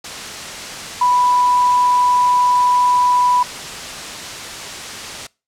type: tone in noise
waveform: sine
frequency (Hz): 987.8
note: B5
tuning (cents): 0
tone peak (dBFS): -11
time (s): 1.01-3.43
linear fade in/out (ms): 5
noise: white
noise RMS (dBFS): -28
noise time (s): 0.04-5.27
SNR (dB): +14
effects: noise-tail reverb RT60 0.3 s tail -24 dB re dry + low-pass 7000 Hz 12 dB/octave